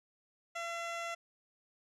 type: tone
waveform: 15% pulse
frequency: 678 Hz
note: E5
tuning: 49 cents sharp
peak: -31 dBFS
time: 0.55-1.15 s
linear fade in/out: 10 ms
effects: low-pass 7000 Hz 12 dB/octave